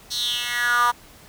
10% pulse tone with high-pass filter sweep, 241.5 Hz, B3, 39 cents flat, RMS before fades -22 dBFS, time 0.1-0.92 s, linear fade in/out 20 ms, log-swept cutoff 4700 to 1000 Hz, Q 5.7, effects pink hiss -48 dBFS RMS until 1.28 s

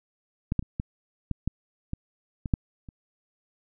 clicks, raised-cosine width 5 ms, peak -13 / -11 / -28 / -16 / -15 / -13 / -18 / -19 / -9 / -30 dBFS, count 10, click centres 0.521 / 0.593 / 0.626 / 0.799 / 1.313 / 1.476 / 1.934 / 2.458 / 2.538 / 2.888 s, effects none

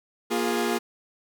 sawtooth tone cluster, 236.8 / 351.1 / 414 Hz, A#3 / F4 / G#4, +27 / +9 / -5 cents, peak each -24 dBFS, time 0.3-0.79 s, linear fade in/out 20 ms, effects none

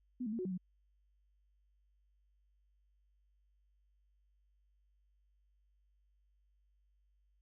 sine tone with pitch steps, 249.6 / 212.1 / 230.2 / 367.3 / 189 / 181.9 Hz, B3 / G#3 / A#3 / F#4 / F#3 / F#3, +19 / +37 / -22 / -13 / +37 / -29 cents, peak -36 dBFS, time 0.2-0.578 s, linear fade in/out 10 ms, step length 63 ms, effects added 50 Hz sine -70 dBFS peak until 7.41 s

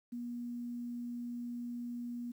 sine tone with quantisation, 240.2 Hz, B3, 48 cents flat, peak -38 dBFS, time 0.12-2.32 s, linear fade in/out 10 ms, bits 11, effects none

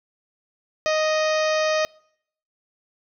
harmonic tone, 622.3 Hz, D#5, in tune, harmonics 1 / 2 / 3 / 4 / 5 / 6 / 7 / 8 / 9 / 10, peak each -20 / -28 / -29 / -31 / -37 / -37 / -38 / -36 / -38 / -39 dBFS, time 0.86-1.85 s, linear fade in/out 0 ms, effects noise-tail reverb RT60 0.7 s tail -26 dB re dry

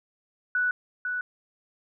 sine tone with echo, 1480 Hz, F#6, in tune, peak -22 dBFS, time 0.55-0.71 s, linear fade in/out 2 ms, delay 500 ms, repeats 1, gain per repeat -5 dB, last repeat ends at 1.21 s, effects none

